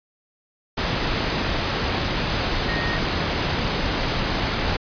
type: tone in noise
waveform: sine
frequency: 1859 Hz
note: A#6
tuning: 5 cents flat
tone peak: -28 dBFS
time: 2.68-2.98 s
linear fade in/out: 10 ms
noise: pink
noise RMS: -23 dBFS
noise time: 0.77-4.77 s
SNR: -8 dB
effects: resampled to 11025 Hz